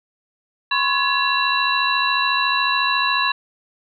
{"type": "tone cluster", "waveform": "sine", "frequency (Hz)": [1020, 1094, 1690, 2729, 3953], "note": ["C6", "C#6", "G#6", "F7", "B7"], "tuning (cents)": [-44, -23, 30, -41, 1], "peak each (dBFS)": -23, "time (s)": [0.71, 3.32], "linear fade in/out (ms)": 5, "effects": []}